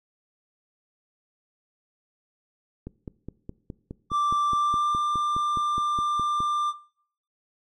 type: click train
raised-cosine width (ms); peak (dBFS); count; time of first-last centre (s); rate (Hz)
3; -22; 18; 2.87-6.404; 4.81
type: tone with pitch glide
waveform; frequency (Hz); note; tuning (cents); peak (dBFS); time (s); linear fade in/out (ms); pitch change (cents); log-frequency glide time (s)
triangle; 1174.7 to 1189.7; D6 to D6; 0 to +22; -19; 4.1-6.74; 50; +22; 4.49-4.93
effects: noise-tail reverb RT60 0.6 s tail -21 dB re dry + MP3 48 kbps